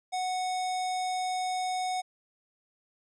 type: tone with notch filter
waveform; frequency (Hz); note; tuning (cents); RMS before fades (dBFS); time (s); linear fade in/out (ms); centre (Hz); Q
square; 738; F#5; -5; -31; 0.12-2.02; 20; 1600; 1.1
effects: resampled to 22050 Hz